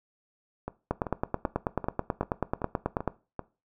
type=two click trains; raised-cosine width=1 ms; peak=-19 / -12 dBFS; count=8 / 21; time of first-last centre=0.68-3.393 / 0.91-3.077 s; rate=2.58 / 9.23 Hz; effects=noise-tail reverb RT60 0.3 s tail -18 dB re dry